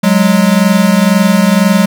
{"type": "tone pair together", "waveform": "square", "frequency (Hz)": [185, 207], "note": ["F#3", "G#3"], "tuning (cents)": [0, -5], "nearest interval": "major second", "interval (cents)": 195, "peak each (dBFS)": -10, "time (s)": [0.03, 1.86], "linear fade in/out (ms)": 10, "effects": []}